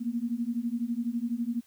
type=beating tone pair; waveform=sine; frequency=230 / 242 Hz; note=A#3 / B3; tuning=-23 / -35 cents; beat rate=12 Hz; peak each=-31 dBFS; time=0-1.61 s; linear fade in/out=20 ms; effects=white hiss -63 dBFS RMS until 1.66 s